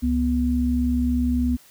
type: tone pair together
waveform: sine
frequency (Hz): 68.95 / 245.7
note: C#2 / B3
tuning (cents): -9 / -9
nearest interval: octave + minor seventh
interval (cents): 2200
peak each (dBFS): -23 / -20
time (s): 0.02-1.57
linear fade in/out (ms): 20
effects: white hiss -52 dBFS RMS until 1.7 s